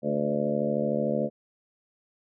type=harmonic tone with a mistuned harmonic; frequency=73.42 Hz; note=D2; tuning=in tune; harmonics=2 / 3 / 4 / 5 / 6 / 7 / 8 / 9; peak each=-35 / -29 / -35 / -36 / -36 / -30 / -30 / -38 dBFS; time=0.02-1.3 s; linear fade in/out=50 ms; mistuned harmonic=6; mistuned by=-21 cents; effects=none